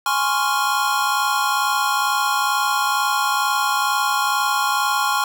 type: chord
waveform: square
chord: Db major seventh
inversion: second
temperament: equal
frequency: 830.6 / 1046.5 / 1108.7 / 1396.9 Hz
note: Ab5 / C6 / Db6 / F6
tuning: 0 / 0 / 0 / 0 cents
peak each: -24 dBFS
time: 0.06-5.24 s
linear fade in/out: 2 ms
effects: none